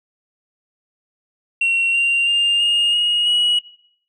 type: tone with pitch steps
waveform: sine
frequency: 2734 / 2769 / 2804 / 2840 / 2877 / 2913 Hz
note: F7 / F7 / F7 / F7 / F#7 / F#7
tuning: -37 / -15 / +6 / +28 / -49 / -28 cents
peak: -12 dBFS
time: 1.61-3.59 s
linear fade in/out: 5 ms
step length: 330 ms
effects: noise-tail reverb RT60 0.6 s tail -19 dB re dry + tanh soft clip ceiling -12 dBFS